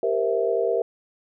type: chord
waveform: sine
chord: C dominant seventh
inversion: second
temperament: equal with one note detuned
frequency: 392 / 466.2 / 516 / 659.3 Hz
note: G4 / Bb4 / C5 / E5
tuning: 0 / 0 / -24 / 0 cents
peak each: -26 / -23 / -29 / -26 dBFS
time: 0.03-0.82 s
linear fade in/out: 2 ms
effects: none